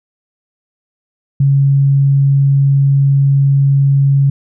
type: tone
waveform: sine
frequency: 138.59 Hz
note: C#3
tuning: in tune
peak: -7 dBFS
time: 1.4-4.3 s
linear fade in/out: 5 ms
effects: none